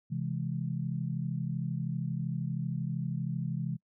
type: chord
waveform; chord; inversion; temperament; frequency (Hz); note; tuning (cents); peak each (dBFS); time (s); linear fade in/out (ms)
sine; C augmented; none; equal with one note detuned; 132.03 / 164.81 / 207.7; C3 / E3 / G#3; +16 / 0 / 0; -34 / -34 / -39; 0.1-3.77; 20
effects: noise-tail reverb RT60 0.1 s tail -25 dB re dry